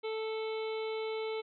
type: harmonic tone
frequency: 440 Hz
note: A4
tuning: in tune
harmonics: 1 / 2 / 3 / 5 / 6 / 7 / 8 / 9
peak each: -34 / -45 / -49 / -46 / -55 / -52 / -54 / -51 dBFS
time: 0.03-1.42 s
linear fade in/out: 20 ms
effects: none